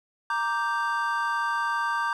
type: chord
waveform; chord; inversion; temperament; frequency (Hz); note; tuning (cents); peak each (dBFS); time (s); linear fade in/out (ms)
triangle; G minor; first; equal; 932.3 / 1174.7 / 1568; Bb5 / D6 / G6; 0 / 0 / 0; -27; 0.3-2.13; 2
effects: none